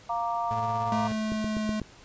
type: chord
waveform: sine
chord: Bb major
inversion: second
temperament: equal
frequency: 698.5 / 932.3 / 1174.7 Hz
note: F5 / Bb5 / D6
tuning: 0 / 0 / 0 cents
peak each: -30 / -30 / -33 dBFS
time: 0.09-1.08 s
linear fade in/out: 10 ms
type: tone with tremolo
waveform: 35% pulse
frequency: 110 Hz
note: A2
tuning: in tune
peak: -30 dBFS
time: 0.51-1.12 s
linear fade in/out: 0 ms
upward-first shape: triangle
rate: 17 Hz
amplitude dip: 45%
type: tone with pitch glide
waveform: square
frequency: 217.6 to 214.7 Hz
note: A3 to A3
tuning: -19 to -42 cents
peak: -28 dBFS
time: 0.92-1.8 s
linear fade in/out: 2 ms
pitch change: -23 cents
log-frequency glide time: 1.09-1.68 s
type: click train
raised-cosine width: 3 ms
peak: -20 dBFS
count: 5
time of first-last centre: 1.32-1.817 s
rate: 8.05 Hz
effects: pink hiss -52 dBFS RMS until 2.04 s + resampled to 16000 Hz